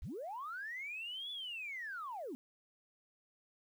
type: linear two-way sweep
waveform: sine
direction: up then down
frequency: 32.7 to 3472 to 229.4 Hz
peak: -40 dBFS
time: 0.02-2.35 s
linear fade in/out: 0 ms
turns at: 1.31 s
effects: tanh soft clip ceiling -36 dBFS + 11-bit